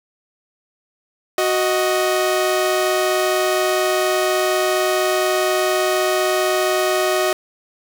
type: tone pair together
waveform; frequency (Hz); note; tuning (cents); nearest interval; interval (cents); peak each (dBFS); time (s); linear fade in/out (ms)
sawtooth; 369.8 / 624.4; F#4 / D#5; -1 / +6; major sixth; 907; -15; 1.38-7.33; 2
effects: none